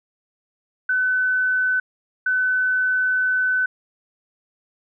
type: tone bursts at uneven times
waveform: sine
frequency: 1509 Hz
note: F#6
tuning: 34 cents sharp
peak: -17 dBFS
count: 2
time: 0.89-1.8 / 2.26-3.66 s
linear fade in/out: 5 ms
effects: none